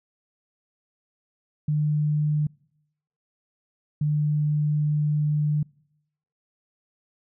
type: tone pair in turn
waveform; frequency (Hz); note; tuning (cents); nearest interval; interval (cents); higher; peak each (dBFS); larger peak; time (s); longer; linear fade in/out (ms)
sine; 150.2 / 149.59; D3 / D3; +39 / +32; unison; 7; first; -20 / -20; neither; 1.68-2.47 / 4.01-5.63; second; 5
effects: noise-tail reverb RT60 0.8 s tail -26 dB re dry